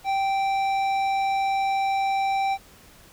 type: tone with tanh clipping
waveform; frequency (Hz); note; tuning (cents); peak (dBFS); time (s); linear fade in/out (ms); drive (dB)
triangle; 781; G5; -7; -23; 0.04-2.58; 50; 16
effects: pink hiss -51 dBFS RMS until 3.12 s